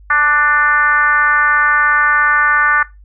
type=tone with frequency modulation; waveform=sine; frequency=1480 Hz; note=F#6; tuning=in tune; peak=-9 dBFS; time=0.1-2.83 s; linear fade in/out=5 ms; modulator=303 Hz; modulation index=1.3; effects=noise-tail reverb RT60 0.2 s tail -19 dB re dry + added 50 Hz sine -38 dBFS peak until 3.04 s